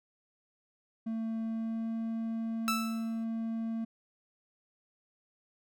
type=tone with pitch glide; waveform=triangle; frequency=224.4 to 226.1 Hz; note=A3 to A3; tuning=+34 to +47 cents; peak=-30 dBFS; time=1.06-3.85 s; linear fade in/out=10 ms; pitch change=+13 cents; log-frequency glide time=1.47-1.9 s
type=tone with exponential decay; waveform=sawtooth; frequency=1318.5 Hz; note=E6; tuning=in tune; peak=-23 dBFS; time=2.68-3.24 s; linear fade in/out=0 ms; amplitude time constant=120 ms
effects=none